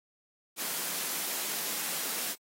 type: high-pass noise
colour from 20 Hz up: white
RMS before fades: -34 dBFS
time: 0.56-2.36 s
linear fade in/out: 50 ms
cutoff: 160 Hz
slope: 48 dB/octave
effects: AAC 48 kbps